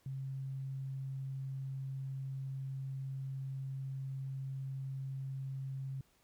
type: tone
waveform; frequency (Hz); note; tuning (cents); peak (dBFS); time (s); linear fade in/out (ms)
sine; 134.4; C3; +47; -38; 0.06-6.01; 2
effects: pink hiss -71 dBFS RMS until 6.23 s